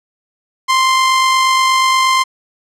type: tone with amplitude modulation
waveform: sawtooth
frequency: 1046.5 Hz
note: C6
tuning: in tune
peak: -5 dBFS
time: 0.68-2.24 s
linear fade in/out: 20 ms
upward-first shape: sine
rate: 48.4 Hz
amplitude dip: 25%
effects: low-pass 8000 Hz 12 dB/octave